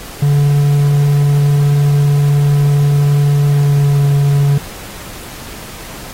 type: tone with pitch glide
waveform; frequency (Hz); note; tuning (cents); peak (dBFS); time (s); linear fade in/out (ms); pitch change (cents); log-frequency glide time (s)
triangle; 143.7 to 141.8; D3 to C#3; -37 to +40; -6; 0.22-4.58; 5; -23; 3.47-4.05
effects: pink hiss -31 dBFS RMS until 6.13 s + AAC 48 kbps